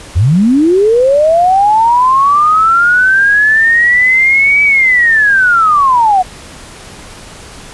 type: linear two-way sweep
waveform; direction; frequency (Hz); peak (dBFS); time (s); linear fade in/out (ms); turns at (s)
sine; up then down; 73.42 to 2298 to 716; -5; 0.15-6.23; 20; 4.63
effects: pink hiss -32 dBFS RMS until 7.73 s + resampled to 24000 Hz